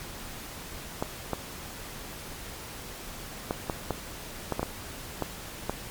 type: clicks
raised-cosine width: 1 ms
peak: -13 dBFS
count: 10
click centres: 1.025 / 1.333 / 3.509 / 3.698 / 3.907 / 4.523 / 4.595 / 4.63 / 5.223 / 5.696 s
effects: pink hiss -41 dBFS RMS until 5.9 s + MP3 96 kbps